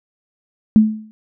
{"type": "tone with exponential decay", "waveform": "sine", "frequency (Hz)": 216.5, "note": "A3", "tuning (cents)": -28, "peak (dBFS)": -3, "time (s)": [0.76, 1.11], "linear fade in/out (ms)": 0, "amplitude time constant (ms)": 75, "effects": []}